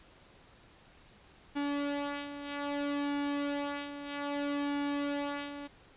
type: tone with flanger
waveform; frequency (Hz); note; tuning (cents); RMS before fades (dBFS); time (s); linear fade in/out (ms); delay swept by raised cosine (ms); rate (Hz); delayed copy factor
sawtooth; 286.4; D4; -43; -35; 1.55-5.68; 20; 1.9 to 3.5; 0.62; -0.55
effects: pink hiss -59 dBFS RMS until 5.96 s + resampled to 8000 Hz